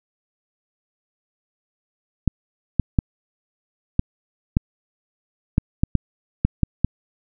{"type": "clicks", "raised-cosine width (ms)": 5, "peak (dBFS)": -3, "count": 11, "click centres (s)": [2.277, 2.797, 2.988, 3.994, 4.569, 5.581, 5.835, 5.953, 6.45, 6.633, 6.846], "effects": []}